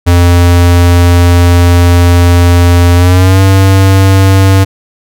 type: tone with pitch glide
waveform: square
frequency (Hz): 87.31 to 96.32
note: F2 to G2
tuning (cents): 0 to -30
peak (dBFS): -3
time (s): 0.06-4.65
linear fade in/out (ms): 20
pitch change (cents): +170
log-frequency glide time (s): 2.95-3.41
effects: none

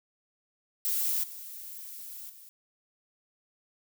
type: noise with level steps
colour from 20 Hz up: violet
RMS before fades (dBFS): -29 / -43 / -51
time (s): 0.85-2.49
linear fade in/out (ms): 0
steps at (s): 1.23 / 2.29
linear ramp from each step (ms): 10
effects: none

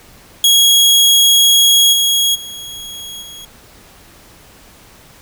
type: tone with level steps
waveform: sawtooth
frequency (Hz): 3311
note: G#7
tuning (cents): -6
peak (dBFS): -4 / -8 / -24 / -28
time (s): 0.44-3.45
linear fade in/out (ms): 2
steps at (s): 1.92 / 2.34 / 3.21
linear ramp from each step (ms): 20
effects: pink hiss -43 dBFS RMS until 5.21 s

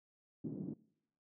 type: band-pass noise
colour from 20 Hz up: white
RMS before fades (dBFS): -43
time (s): 0.44-0.74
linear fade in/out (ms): 5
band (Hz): 160 to 280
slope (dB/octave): 24
effects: noise-tail reverb RT60 0.8 s tail -24 dB re dry

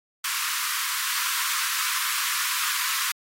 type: high-pass noise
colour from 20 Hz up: pink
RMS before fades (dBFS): -27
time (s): 0.24-3.12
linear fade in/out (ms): 5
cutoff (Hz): 1000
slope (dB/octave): 96
effects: AAC 48 kbps

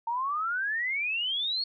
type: exponential sweep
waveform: sine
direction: up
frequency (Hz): 905 to 4399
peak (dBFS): -27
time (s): 0.07-1.64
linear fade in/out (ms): 5
effects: none

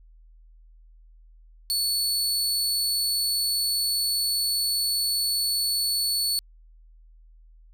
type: tone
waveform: sawtooth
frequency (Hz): 4435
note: C#8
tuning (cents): 0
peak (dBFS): -20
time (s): 1.7-6.39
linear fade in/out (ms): 0
effects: added 40 Hz sine -49 dBFS peak until 7.73 s

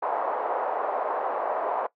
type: band-pass noise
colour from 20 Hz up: white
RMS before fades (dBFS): -28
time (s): 0.02-1.87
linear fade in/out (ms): 10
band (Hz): 510 to 940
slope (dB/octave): 24
effects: noise-tail reverb RT60 0.1 s tail -18 dB re dry

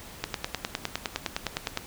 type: click train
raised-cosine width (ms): 0.2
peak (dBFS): -10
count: 16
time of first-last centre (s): 0.24-1.774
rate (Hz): 9.78
effects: pink hiss -45 dBFS RMS until 1.86 s

